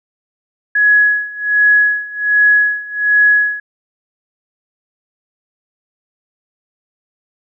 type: tone with tremolo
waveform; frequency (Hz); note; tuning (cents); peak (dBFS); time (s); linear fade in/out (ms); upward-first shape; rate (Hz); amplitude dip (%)
sine; 1680; G#6; +19; -6; 0.75-3.6; 5; sine; 1.3; 90
effects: none